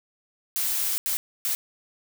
blue noise bursts at uneven times, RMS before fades -26 dBFS, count 3, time 0.56-0.98 / 1.06-1.17 / 1.45-1.55 s, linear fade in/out 0 ms, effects none

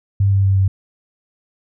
sine tone with pitch steps, 98.9 / 97.93 / 96.98 / 96.03 Hz, G2 / G2 / G2 / G2, +16 / -1 / -18 / -35 cents, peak -11 dBFS, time 0.2-0.68 s, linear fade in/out 5 ms, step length 120 ms, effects none

